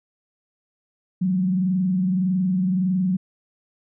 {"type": "tone with frequency modulation", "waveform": "sine", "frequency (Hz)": 185, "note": "F#3", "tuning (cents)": 0, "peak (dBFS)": -18, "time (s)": [1.21, 3.17], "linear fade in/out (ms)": 10, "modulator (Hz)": 21.7, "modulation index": 0.46, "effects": []}